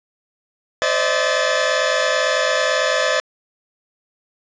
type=tone cluster; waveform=sawtooth; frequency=518 / 591 / 640 / 1735 Hz; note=C5 / D5 / D#5 / A6; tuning=-17 / +11 / +49 / -25 cents; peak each=-18 dBFS; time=0.82-3.2 s; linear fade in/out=0 ms; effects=resampled to 16000 Hz + 7-bit